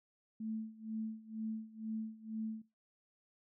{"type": "tone with tremolo", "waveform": "sine", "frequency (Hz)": 220, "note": "A3", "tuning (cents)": 0, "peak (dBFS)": -36, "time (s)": [0.4, 2.62], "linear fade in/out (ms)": 5, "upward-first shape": "sine", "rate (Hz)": 2.1, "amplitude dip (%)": 90, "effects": ["noise-tail reverb RT60 0.2 s tail -17 dB re dry"]}